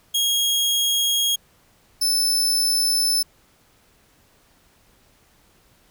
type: tone pair in turn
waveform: sawtooth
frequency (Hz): 3277 / 5270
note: G#7 / E8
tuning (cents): -24 / -1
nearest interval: minor sixth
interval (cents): 823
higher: second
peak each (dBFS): -15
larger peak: neither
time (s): 0.14-1.36 / 2.01-3.23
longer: neither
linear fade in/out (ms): 10
effects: pink hiss -58 dBFS RMS until 5.9 s